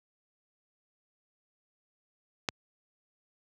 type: click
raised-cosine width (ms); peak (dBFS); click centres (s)
0.2; -10; 2.488
effects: high-pass 80 Hz 12 dB/octave